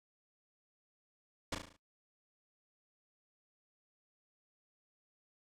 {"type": "noise with echo", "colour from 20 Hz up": "pink", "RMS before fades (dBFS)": -36, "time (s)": [1.52, 1.55], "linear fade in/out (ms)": 5, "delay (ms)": 36, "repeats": 6, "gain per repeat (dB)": -5, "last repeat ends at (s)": 1.766, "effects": ["noise-tail reverb RT60 0.2 s tail -26 dB re dry", "low-pass 7000 Hz 12 dB/octave"]}